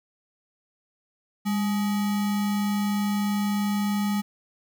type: tone with sample-and-hold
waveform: sine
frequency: 203.4 Hz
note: G#3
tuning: 36 cents flat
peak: -22 dBFS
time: 1.45-4.22 s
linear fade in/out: 20 ms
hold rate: 1050 Hz
effects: none